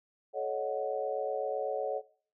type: chord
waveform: sine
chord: D# half-diminished seventh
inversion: second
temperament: equal with one note detuned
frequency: 431.9 / 554.4 / 622.3 / 740 Hz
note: A4 / C#5 / D#5 / F#5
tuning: -32 / 0 / 0 / 0 cents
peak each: -37 / -34 / -38 / -37 dBFS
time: 0.33-2.02 s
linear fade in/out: 50 ms
effects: noise-tail reverb RT60 0.5 s tail -19 dB re dry